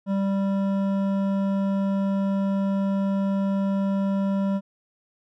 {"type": "tone with hard clipping", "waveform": "sine", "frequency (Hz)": 196, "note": "G3", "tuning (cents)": 0, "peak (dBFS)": -23, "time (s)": [0.06, 4.61], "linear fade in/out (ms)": 50, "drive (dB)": 11, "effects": []}